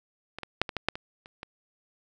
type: clicks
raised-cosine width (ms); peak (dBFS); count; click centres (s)
0.3; -21 / -20 / -6 / -18 / -14 / -7 / -20 / -30 / -22; 9; 0.386 / 0.433 / 0.616 / 0.692 / 0.767 / 0.886 / 0.955 / 1.259 / 1.431
effects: none